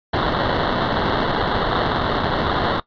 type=noise with sample-and-hold; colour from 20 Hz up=blue; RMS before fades=-20 dBFS; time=0.13-2.8 s; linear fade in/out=5 ms; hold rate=2450 Hz; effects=noise-tail reverb RT60 0.1 s tail -18 dB re dry + resampled to 11025 Hz